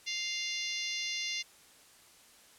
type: harmonic tone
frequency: 698.5 Hz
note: F5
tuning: in tune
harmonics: 3 / 4 / 5 / 6 / 7 / 8 / 9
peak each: -39 / -40 / -41 / -42 / -42 / -43 / -44 dBFS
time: 0.06-1.43 s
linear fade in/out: 20 ms
effects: white hiss -59 dBFS RMS until 2.58 s + low-pass 11000 Hz 12 dB/octave